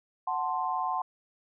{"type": "chord", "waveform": "sine", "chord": "F# diminished", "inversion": "none", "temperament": "equal", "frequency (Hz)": [740, 880, 1046.5], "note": ["F#5", "A5", "C6"], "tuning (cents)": [0, 0, 0], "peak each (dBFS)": [-32, -33, -31], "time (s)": [0.27, 1.02], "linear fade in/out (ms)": 5, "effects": []}